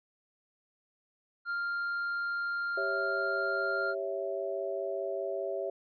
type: tone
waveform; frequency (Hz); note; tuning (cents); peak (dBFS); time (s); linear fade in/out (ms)
triangle; 1396.9; F6; 0; -29; 1.45-3.95; 50
type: chord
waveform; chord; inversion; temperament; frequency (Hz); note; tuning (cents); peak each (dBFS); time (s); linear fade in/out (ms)
sine; C# diminished; second; equal; 392 / 554.4 / 659.3; G4 / C#5 / E5; 0 / 0 / 0; -36; 2.77-5.7; 5
effects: resampled to 11025 Hz